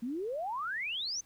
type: exponential sweep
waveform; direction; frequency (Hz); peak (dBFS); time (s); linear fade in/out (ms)
sine; up; 222.7 to 6350; -33; 0.02-1.21; 10
effects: pink hiss -65 dBFS RMS until 1.25 s